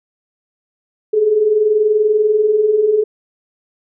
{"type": "tone pair together", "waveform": "sine", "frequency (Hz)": [407.8, 428.2], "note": ["G#4", "A4"], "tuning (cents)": [-32, -47], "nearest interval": "minor second", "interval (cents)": 85, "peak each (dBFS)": [-19, -11], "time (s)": [1.13, 3.04], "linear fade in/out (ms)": 10, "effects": []}